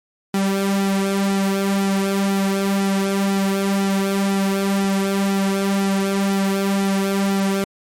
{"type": "tone with flanger", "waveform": "sawtooth", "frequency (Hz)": 196, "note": "G3", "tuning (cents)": 0, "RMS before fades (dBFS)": -19, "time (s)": [0.34, 7.64], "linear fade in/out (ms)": 2, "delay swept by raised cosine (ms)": [1.8, 4.1], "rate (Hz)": 2, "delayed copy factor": -0.7, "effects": ["MP3 64 kbps"]}